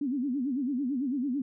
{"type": "tone with vibrato", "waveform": "sine", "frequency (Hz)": 265.4, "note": "C4", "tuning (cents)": 25, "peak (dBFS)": -27, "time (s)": [0.01, 1.42], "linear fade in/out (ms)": 5, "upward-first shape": "sine", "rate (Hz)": 9, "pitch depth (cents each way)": 180, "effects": []}